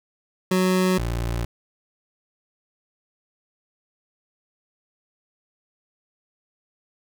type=tone pair in turn; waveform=25% pulse; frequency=185 / 58.27 Hz; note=F#3 / A#1; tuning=0 / 0 cents; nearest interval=octave + minor sixth; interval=2000 cents; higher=first; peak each=-14 / -20 dBFS; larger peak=first; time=0.51-0.98 / 0.98-1.45 s; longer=neither; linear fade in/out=5 ms; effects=none